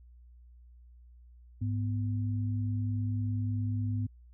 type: tone pair together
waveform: sine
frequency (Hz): 103.3 / 248.3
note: G#2 / B3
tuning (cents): -9 / +9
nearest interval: octave + minor third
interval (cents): 1518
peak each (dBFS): -29 / -37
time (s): 1.61-4.07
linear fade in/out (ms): 10
effects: added 60 Hz sine -52 dBFS peak until 4.33 s